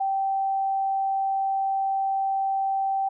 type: tone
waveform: sine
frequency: 778 Hz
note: G5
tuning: 13 cents flat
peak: -22 dBFS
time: 0-3.09 s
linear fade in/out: 10 ms
effects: none